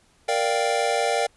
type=chord; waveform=square; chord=G minor seventh; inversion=first; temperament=equal; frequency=466.2 / 587.3 / 698.5 / 784 Hz; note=Bb4 / D5 / F5 / G5; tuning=0 / 0 / 0 / 0 cents; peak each=-27 dBFS; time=0.28-1.27 s; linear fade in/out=10 ms; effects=pink hiss -60 dBFS RMS until 1.36 s + resampled to 24000 Hz